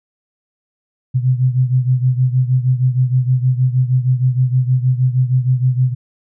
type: beating tone pair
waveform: sine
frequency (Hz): 125.9 / 132.3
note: B2 / C3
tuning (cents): +34 / +20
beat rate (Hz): 6.4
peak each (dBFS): -13 / -17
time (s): 1.14-5.95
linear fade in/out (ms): 20
effects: none